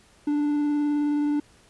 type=tone with vibrato; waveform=triangle; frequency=293.7 Hz; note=D4; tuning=in tune; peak=-19 dBFS; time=0.27-1.4 s; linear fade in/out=5 ms; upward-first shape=sine; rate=19 Hz; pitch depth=13 cents each way; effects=pink hiss -57 dBFS RMS until 1.69 s + resampled to 24000 Hz